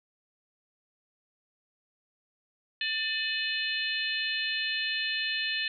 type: harmonic tone with a mistuned harmonic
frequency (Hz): 593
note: D5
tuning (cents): +17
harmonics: 3 / 4 / 5 / 6 / 7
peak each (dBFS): -33 / -34 / -35 / -36 / -36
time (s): 2.81-5.68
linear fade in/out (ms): 2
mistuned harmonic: 4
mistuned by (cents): +120
effects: none